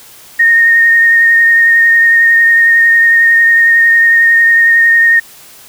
sine tone with vibrato, 1846 Hz, A#6, 17 cents flat, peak -4 dBFS, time 0.39-5.2 s, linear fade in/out 10 ms, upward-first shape sine, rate 11 Hz, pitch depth 17 cents each way, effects white hiss -37 dBFS RMS until 5.68 s

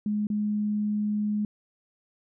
sine tone with dropouts, 209.5 Hz, G#3, 15 cents sharp, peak -24 dBFS, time 0.06-1.45 s, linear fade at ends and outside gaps 2 ms, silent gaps 0.27-0.301 s, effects none

